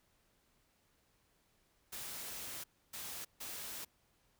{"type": "noise bursts at uneven times", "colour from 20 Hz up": "white", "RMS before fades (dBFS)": -45, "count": 3, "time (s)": [[1.92, 2.64], [2.93, 3.25], [3.4, 3.85]], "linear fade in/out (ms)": 10, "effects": ["pink hiss -74 dBFS RMS until 4.39 s"]}